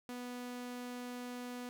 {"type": "tone", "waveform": "sawtooth", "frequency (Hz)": 246.2, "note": "B3", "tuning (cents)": -5, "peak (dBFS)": -38, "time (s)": [0.09, 1.69], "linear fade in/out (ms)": 0, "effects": []}